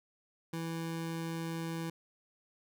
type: tone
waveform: 25% pulse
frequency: 164.81 Hz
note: E3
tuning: in tune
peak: -32 dBFS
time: 0.53-1.9 s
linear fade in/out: 5 ms
effects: none